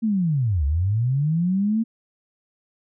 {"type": "linear two-way sweep", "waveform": "sine", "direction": "down then up", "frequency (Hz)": [230, 67.2, 230], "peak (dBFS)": -18, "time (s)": [0.02, 1.84], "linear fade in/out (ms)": 20, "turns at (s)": 0.65, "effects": []}